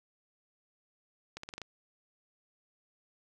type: accelerating click train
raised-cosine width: 0.2 ms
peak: -24 dBFS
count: 6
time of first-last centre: 1.37-1.617 s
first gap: 64 ms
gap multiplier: 0.87
effects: none